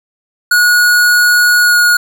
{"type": "tone with pitch glide", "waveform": "square", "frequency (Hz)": [1453, 1443], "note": ["F#6", "F#6"], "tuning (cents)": [-32, -44], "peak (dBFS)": -7, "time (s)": [0.51, 1.97], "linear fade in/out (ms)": 5, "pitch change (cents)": -12, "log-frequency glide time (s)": [1.61, 1.76], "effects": []}